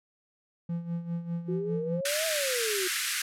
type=tone with tremolo; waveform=triangle; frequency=170 Hz; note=F3; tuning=46 cents flat; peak=-26 dBFS; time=0.69-2.01 s; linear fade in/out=5 ms; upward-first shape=sine; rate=5 Hz; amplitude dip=70%
type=exponential two-way sweep; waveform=sine; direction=up then down; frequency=358.9 to 655 to 358.9 Hz; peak=-30 dBFS; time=1.48-2.88 s; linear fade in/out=10 ms; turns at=2.26 s
type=band-pass noise; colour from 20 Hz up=pink; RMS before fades=-31 dBFS; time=2.05-3.22 s; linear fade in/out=5 ms; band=1400 to 13000 Hz; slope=48 dB/octave
effects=none